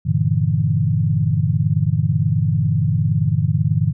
sine chord, E half-diminished seventh, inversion first, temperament equal, 98 / 116.54 / 146.83 / 164.81 Hz, G2 / Bb2 / D3 / E3, 0 / 0 / 0 / 0 cents, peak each -21 / -20 / -19 / -21 dBFS, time 0.05-3.93 s, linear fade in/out 20 ms, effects none

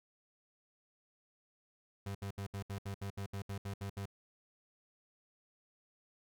35% pulse tone bursts, 99 Hz, G2, 18 cents sharp, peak -37 dBFS, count 13, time 2.06-4.057 s, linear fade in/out 5 ms, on 89 ms, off 70 ms, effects none

